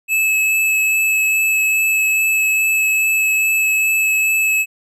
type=tone with vibrato; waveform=square; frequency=2599 Hz; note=E7; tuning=25 cents flat; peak=-14 dBFS; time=0.08-4.66 s; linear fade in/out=50 ms; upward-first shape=sine; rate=2.4 Hz; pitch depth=9 cents each way; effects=none